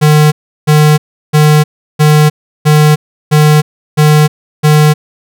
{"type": "tone bursts", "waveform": "square", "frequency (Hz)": 151.5, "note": "D#3", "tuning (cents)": -46, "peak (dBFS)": -4, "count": 8, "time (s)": [0.01, 4.94], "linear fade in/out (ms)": 20, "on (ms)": 310, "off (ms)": 350, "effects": []}